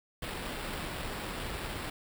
pink noise with sample-and-hold, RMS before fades -38 dBFS, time 0.22-1.9 s, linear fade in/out 5 ms, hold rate 6300 Hz, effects none

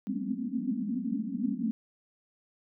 white band-pass noise, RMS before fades -32 dBFS, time 0.07-1.71 s, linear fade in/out 0 ms, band 190 to 270 Hz, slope 96 dB/octave, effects none

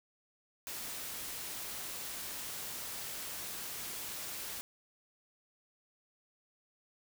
white noise, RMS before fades -42 dBFS, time 0.67-4.61 s, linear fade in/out 0 ms, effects none

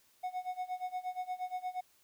triangle tone with tremolo, 734 Hz, F#5, 14 cents flat, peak -31 dBFS, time 0.23-1.81 s, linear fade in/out 10 ms, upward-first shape sine, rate 8.5 Hz, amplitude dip 90%, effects white hiss -68 dBFS RMS until 2.03 s

